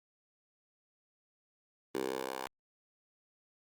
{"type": "tone with high-pass filter sweep", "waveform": "10% pulse", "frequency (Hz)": 65.41, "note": "C2", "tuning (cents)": 0, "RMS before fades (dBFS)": -38, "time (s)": [1.95, 2.47], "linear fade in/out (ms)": 0, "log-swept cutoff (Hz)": [370, 740], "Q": 2.5, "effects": ["Opus 32 kbps"]}